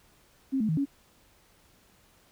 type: tone with pitch steps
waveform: sine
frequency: 267.5 / 216.6 / 158.4 / 279.2 Hz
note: C4 / A3 / D#3 / C#4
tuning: +38 / -27 / +31 / +13 cents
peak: -24 dBFS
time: 0.52-0.856 s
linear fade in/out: 20 ms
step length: 84 ms
effects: pink hiss -62 dBFS RMS until 2.31 s